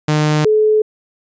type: tone pair in turn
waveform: sawtooth / sine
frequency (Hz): 151.9 / 429.6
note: D#3 / A4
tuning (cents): -41 / -41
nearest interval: octave + tritone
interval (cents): 1800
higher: second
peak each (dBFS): -8 / -9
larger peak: first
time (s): 0.08-0.45 / 0.45-0.82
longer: neither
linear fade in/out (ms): 5
effects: resampled to 16000 Hz